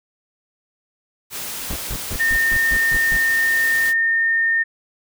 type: noise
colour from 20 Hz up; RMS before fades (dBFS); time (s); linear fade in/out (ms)
white; -29; 1.3-3.94; 50
type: noise bursts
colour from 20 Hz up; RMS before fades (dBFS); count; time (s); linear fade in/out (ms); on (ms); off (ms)
brown; -26; 8; 1.7-3.176; 5; 62; 140
type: tone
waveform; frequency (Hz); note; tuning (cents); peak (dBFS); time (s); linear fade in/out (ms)
sine; 1823; A#6; -39; -15; 2.19-4.64; 20
effects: none